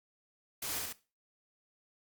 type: noise with echo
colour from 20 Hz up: white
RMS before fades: -38 dBFS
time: 0.62-0.79 s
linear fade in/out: 5 ms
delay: 69 ms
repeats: 2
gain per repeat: -2 dB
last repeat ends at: 0.928 s
effects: noise-tail reverb RT60 0.3 s tail -17 dB re dry + Opus 48 kbps